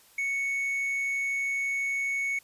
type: tone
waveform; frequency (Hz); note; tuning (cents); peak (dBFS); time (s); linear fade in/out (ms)
triangle; 2217; C#7; 0; -25; 0.18-2.39; 5
effects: white hiss -58 dBFS RMS until 2.43 s + resampled to 32000 Hz